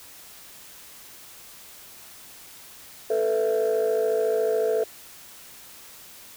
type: chord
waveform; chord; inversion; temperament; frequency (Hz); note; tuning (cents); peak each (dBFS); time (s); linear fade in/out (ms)
sine; A suspended second; none; equal; 440 / 493.9 / 659.3; A4 / B4 / E5; 0 / 0 / 0; -21 / -25 / -26; 3.1-4.84; 5
effects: tanh soft clip ceiling -16 dBFS + white hiss -46 dBFS RMS until 6.36 s